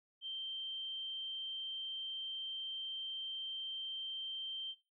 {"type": "tone", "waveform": "sine", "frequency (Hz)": 3136, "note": "G7", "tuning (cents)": 0, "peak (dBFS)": -40, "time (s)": [0.21, 4.75], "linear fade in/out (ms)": 50, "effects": ["noise-tail reverb RT60 0.3 s tail -17 dB re dry"]}